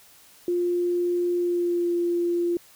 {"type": "tone with pitch glide", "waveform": "sine", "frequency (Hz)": [351.6, 346.2], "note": ["F4", "F4"], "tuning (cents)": [12, -15], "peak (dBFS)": -21, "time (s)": [0.48, 2.57], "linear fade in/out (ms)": 2, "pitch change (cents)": -27, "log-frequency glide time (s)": [1.35, 1.93], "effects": ["white hiss -53 dBFS RMS until 2.75 s"]}